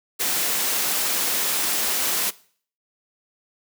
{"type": "noise", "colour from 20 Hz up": "white", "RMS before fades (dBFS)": -23, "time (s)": [0.19, 2.31], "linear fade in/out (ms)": 20, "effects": ["noise-tail reverb RT60 0.5 s tail -20 dB re dry", "high-pass 200 Hz 12 dB/octave"]}